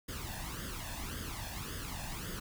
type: noise with flanger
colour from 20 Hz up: pink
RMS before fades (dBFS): -41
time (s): 0.08-2.4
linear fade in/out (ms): 10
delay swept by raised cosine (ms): 0.6 to 1.17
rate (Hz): 1.8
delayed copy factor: +0.7
effects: none